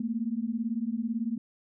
sine beating tone pair, 220 / 238 Hz, A3 / A#3, 0 / +36 cents, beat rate 18 Hz, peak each -31 dBFS, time 0-1.38 s, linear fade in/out 5 ms, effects none

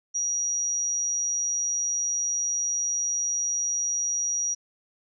sine tone, 5760 Hz, F#8, 47 cents flat, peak -24 dBFS, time 0.14-4.55 s, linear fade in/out 20 ms, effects none

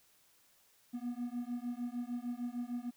triangle beating tone pair, 239.1 / 245.7 Hz, A#3 / B3, +44 / -9 cents, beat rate 6.6 Hz, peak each -38 / -38 dBFS, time 0.93-2.91 s, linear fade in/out 20 ms, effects white hiss -68 dBFS RMS until 2.96 s

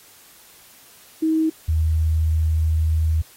sine tone pair in turn, 318 / 79.5 Hz, D#4 / D#2, +38 / +38 cents, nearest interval 2 octaves, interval 2400 cents, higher first, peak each -16 dBFS, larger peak neither, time 1.22-1.5 / 1.68-3.22 s, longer second, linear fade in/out 10 ms, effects white hiss -49 dBFS RMS until 3.36 s + AAC 48 kbps

